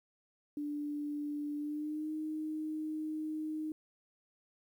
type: tone with pitch glide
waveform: sine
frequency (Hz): 293.7 to 310.1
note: D4 to D#4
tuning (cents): 0 to -6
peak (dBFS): -35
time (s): 0.57-3.72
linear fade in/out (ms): 2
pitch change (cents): +94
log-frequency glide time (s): 1.57-2.12
effects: 11-bit